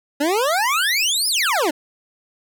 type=exponential two-way sweep; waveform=25% pulse; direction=up then down; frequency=275.1 to 5274 to 275.1 Hz; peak=-13 dBFS; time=0.2-1.71 s; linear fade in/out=10 ms; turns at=1.28 s; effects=none